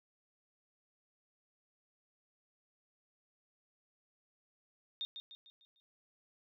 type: tone with echo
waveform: sine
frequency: 3658 Hz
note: A#7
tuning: 33 cents flat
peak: -36 dBFS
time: 5.01-5.05 s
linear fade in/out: 0 ms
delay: 150 ms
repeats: 5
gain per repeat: -7 dB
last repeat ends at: 5.8 s
effects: none